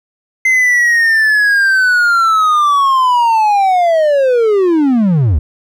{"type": "linear sweep", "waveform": "triangle", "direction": "down", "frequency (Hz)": [2075, 64], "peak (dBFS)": -6, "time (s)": [0.45, 5.39], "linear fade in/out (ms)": 5, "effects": []}